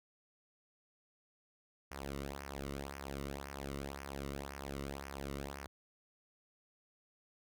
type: tone with flanger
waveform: sawtooth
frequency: 69.5 Hz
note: C#2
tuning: 5 cents sharp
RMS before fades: -44 dBFS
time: 1.91-5.67 s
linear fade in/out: 5 ms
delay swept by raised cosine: 0.25 to 1.23 ms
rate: 1.9 Hz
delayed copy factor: -0.75
effects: none